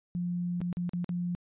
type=tone with dropouts; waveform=sine; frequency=175.9 Hz; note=F3; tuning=13 cents sharp; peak=-29 dBFS; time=0.15-1.35 s; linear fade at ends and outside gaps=0 ms; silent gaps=0.605-0.615 / 0.728-0.77 / 0.893-0.934 / 1.044-1.092 s; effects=resampled to 8000 Hz